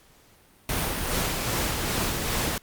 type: noise with tremolo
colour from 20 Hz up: pink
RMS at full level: -26 dBFS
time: 0.69-2.58 s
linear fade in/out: 2 ms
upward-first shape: sine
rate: 2.5 Hz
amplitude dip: 30%
effects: pink hiss -57 dBFS RMS until 2.62 s + Opus 48 kbps